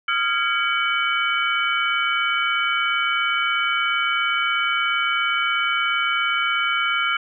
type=tone cluster; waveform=sine; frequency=1248 / 1385 / 1646 / 2262 / 3012 Hz; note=D#6 / F6 / G#6 / C#7 / F#7; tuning=+5 / -15 / -16 / +34 / +30 cents; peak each=-29 / -22 / -30 / -24 / -26 dBFS; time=0.08-7.17 s; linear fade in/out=5 ms; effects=none